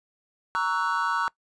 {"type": "chord", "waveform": "triangle", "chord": "F# dominant seventh", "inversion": "first", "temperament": "equal with one note detuned", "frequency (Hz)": [932.3, 1121.6, 1318.5, 1480], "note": ["A#5", "C#6", "E6", "F#6"], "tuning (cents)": [0, 20, 0, 0], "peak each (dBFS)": -27, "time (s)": [0.55, 1.28], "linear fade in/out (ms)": 0, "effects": ["noise-tail reverb RT60 0.1 s tail -22 dB re dry", "resampled to 22050 Hz"]}